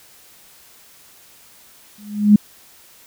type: tone with exponential growth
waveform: sine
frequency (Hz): 208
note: G#3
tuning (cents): +3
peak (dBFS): -3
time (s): 1.98-2.36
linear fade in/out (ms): 5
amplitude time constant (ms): 82
effects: white hiss -48 dBFS RMS until 3.06 s